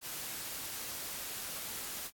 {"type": "noise", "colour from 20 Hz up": "white", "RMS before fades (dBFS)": -41, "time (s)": [0.01, 2.11], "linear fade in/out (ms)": 50, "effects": ["AAC 64 kbps"]}